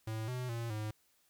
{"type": "tone with pitch steps", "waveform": "square", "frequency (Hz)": [110.4, 125.9, 116.4, 107.3], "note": ["A2", "B2", "A#2", "A2"], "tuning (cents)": [6, 34, -2, -43], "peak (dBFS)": -37, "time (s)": [0.07, 0.91], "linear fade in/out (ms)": 5, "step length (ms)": 210, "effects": ["white hiss -72 dBFS RMS until 1.29 s"]}